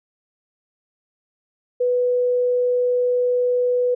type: tone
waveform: sine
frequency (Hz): 493.9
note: B4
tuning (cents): 0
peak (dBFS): -16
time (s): 1.8-3.95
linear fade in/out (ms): 10
effects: none